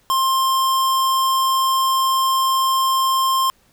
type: tone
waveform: square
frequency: 1057 Hz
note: C6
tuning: 17 cents sharp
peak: -16 dBFS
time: 0.1-3.5 s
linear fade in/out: 0 ms
effects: pink hiss -58 dBFS RMS until 3.72 s